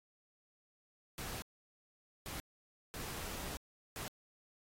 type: noise bursts at uneven times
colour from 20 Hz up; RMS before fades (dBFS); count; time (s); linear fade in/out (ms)
pink; -44; 4; 1.18-1.42 / 2.26-2.4 / 2.94-3.57 / 3.96-4.08; 0
effects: AAC 48 kbps